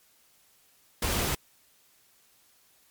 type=noise; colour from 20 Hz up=pink; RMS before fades=-28 dBFS; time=1.02-1.35 s; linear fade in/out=5 ms; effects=white hiss -63 dBFS RMS until 2.9 s + MP3 96 kbps